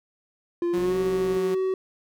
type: tone with pitch glide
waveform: triangle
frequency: 346.1 to 377.4 Hz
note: F4 to F#4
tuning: -16 to +34 cents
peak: -20 dBFS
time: 0.62-1.74 s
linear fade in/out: 2 ms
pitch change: +150 cents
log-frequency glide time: 0.74-0.98 s
type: tone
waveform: sawtooth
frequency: 182.1 Hz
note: F#3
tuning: 27 cents flat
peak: -27 dBFS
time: 0.73-1.55 s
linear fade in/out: 10 ms
type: click train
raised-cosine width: 2 ms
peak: -27 dBFS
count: 40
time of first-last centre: 0.78-1.369 s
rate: 66.2 Hz
effects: none